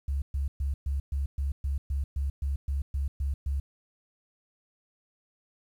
sine tone bursts, 69.3 Hz, C#2, in tune, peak -26 dBFS, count 14, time 0.08-3.6 s, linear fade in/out 5 ms, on 140 ms, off 120 ms, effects 10-bit

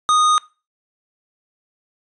sine tone with hard clipping, 1237 Hz, D#6, 10 cents flat, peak -14 dBFS, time 0.09-0.38 s, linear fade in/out 0 ms, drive 18 dB, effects noise-tail reverb RT60 0.3 s tail -21 dB re dry + resampled to 22050 Hz

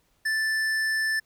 sine tone with hard clipping, 1760 Hz, A6, in tune, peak -25 dBFS, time 0.25-1.2 s, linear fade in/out 10 ms, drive 11 dB, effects pink hiss -68 dBFS RMS until 1.25 s

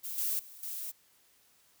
violet noise with level steps, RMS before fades -39 / -32 / -51 / -39 dBFS, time 0.03-0.92 s, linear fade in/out 20 ms, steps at 0.18 / 0.39 / 0.63 s, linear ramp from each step 2 ms, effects white hiss -66 dBFS RMS until 1.8 s

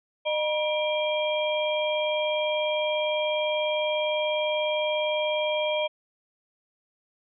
sine tone cluster, 610 / 960 / 2366 / 3229 Hz, D#5 / B5 / D7 / G#7, -34 / -49 / +12 / -49 cents, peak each -25 / -33 / -32 / -32 dBFS, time 0.25-5.88 s, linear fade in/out 20 ms, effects none

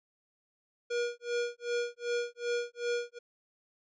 square tone with tremolo, 478.6 Hz, A#4, 46 cents sharp, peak -29 dBFS, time 0.9-3.19 s, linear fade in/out 10 ms, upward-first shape sine, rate 2.6 Hz, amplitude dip 100%, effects resampled to 16000 Hz

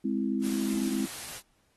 sine chord, Ab augmented, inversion none, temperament equal, 207.7 / 261.6 / 329.6 Hz, Ab3 / C4 / E4, 0 / 0 / 0 cents, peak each -30 / -30 / -33 dBFS, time 0.04-1.06 s, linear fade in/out 10 ms
white noise, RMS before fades -40 dBFS, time 0.41-1.42 s, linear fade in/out 50 ms
clicks, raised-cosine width 3 ms, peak -36 dBFS, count 3, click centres 0.75 / 0.871 / 0.954 s
effects pink hiss -70 dBFS RMS until 1.76 s + AAC 32 kbps

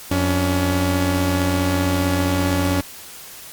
sawtooth tone pair together, 89.1 / 282.6 Hz, F2 / C#4, +35 / +34 cents, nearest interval octave + minor sixth, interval 1999 cents, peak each -16 dBFS, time 0.11-2.81 s, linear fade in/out 5 ms, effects white hiss -38 dBFS RMS until 3.52 s + Opus 48 kbps

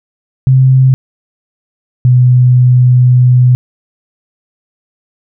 sine tone pair in turn, 131.1 / 125.21 Hz, C3 / B2, +4 / +24 cents, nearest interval minor second, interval 80 cents, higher first, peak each -3 dBFS, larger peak neither, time 0.47-0.94 / 2.05-3.55 s, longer second, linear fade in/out 0 ms, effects none

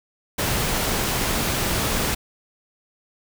pink noise, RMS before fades -23 dBFS, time 0.38-2.15 s, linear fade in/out 10 ms, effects none

